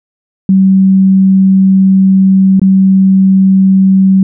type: tone with dropouts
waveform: sine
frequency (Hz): 191.3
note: G3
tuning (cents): -42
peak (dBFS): -3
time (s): 0.49-4.23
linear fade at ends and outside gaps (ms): 2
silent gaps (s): 2.596-2.616
effects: none